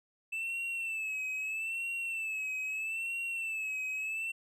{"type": "tone with vibrato", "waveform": "triangle", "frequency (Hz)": 2637, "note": "E7", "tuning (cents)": 0, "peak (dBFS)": -32, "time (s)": [0.32, 4.32], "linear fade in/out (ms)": 10, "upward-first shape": "sine", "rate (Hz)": 0.78, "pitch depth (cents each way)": 68, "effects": []}